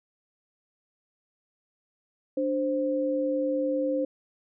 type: tone pair together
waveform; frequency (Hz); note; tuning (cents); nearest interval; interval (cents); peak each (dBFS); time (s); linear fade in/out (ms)
sine; 293.7 / 523.8; D4 / C5; 0 / +2; minor seventh; 1002; -28 / -26; 2.37-4.05; 5
effects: none